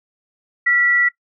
sine tone pair together, 1381 / 1953 Hz, F6 / B6, -20 / -20 cents, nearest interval tritone, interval 600 cents, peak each -24 / -13 dBFS, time 0.66-1.09 s, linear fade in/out 10 ms, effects noise-tail reverb RT60 0.1 s tail -20 dB re dry

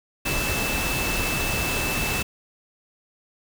sine tone in noise, 2637 Hz, E7, in tune, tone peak -28 dBFS, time 0.25-2.23 s, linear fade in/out 10 ms, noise pink, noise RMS -26 dBFS, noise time 0.25-2.23 s, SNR -5 dB, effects none

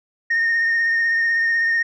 sine tone with vibrato, 1839 Hz, A#6, 24 cents flat, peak -14 dBFS, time 0.3-1.83 s, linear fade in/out 10 ms, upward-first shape sine, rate 16 Hz, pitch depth 23 cents each way, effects tanh soft clip ceiling -14 dBFS

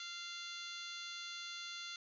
harmonic tone with a mistuned harmonic, 693 Hz, F5, 14 cents flat, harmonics 2 / 3 / 4 / 5 / 6 / 7 / 8 / 9 / 10, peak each -51 / -53 / -53 / -49 / -51 / -55 / -63 / -56 / -64 dBFS, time 0-1.96 s, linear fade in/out 2 ms, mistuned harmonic 7, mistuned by -69 cents, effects none

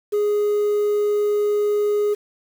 sine tone, 415.3 Hz, G#4, in tune, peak -14 dBFS, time 0.12-2.15 s, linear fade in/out 20 ms, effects tanh soft clip ceiling -16 dBFS + 7-bit

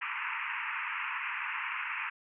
white band-pass noise, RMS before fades -36 dBFS, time 0.01-2.1 s, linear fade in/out 10 ms, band 900 to 2700 Hz, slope 96 dB/octave, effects none

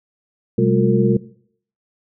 sine tone cluster, 127 / 195.3 / 214.2 / 356.9 / 455.6 Hz, B2 / G3 / A3 / F4 / A#4, +49 / -6 / -46 / +38 / -40 cents, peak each -19 dBFS, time 0.58-1.17 s, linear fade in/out 5 ms, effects noise-tail reverb RT60 0.6 s tail -19 dB re dry

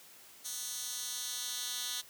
10% pulse tone with high-pass filter sweep, 246.9 Hz, B3, in tune, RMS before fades -39 dBFS, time 0.44-2.02 s, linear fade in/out 20 ms, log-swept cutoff 6100 to 3700 Hz, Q 1.2, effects white hiss -56 dBFS RMS until 2.09 s + high-pass 100 Hz 12 dB/octave

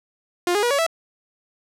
sawtooth tone with pitch steps, 352.6 / 412.1 / 481.7 / 563 / 658 Hz, F4 / G#4 / B4 / C#5 / E5, +17 / -13 / -43 / +27 / -3 cents, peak -14 dBFS, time 0.47-0.865 s, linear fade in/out 2 ms, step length 79 ms, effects low-pass 12000 Hz 12 dB/octave

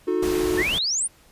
triangle chord, D# diminished, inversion none, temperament equal with one note detuned, 311.1 / 362.8 / 440 Hz, D#4 / F#4 / A4, 0 / -34 / 0 cents, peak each -25 / -20 / -26 dBFS, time 0.07-0.63 s, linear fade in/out 10 ms
pink noise, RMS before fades -31 dBFS, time 0.22-0.79 s, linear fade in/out 10 ms
sine exponential sweep, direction up, 1708 to 9840 Hz, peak -21 dBFS, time 0.57-1.08 s, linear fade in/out 20 ms
effects pink hiss -55 dBFS RMS until 1.31 s + resampled to 32000 Hz

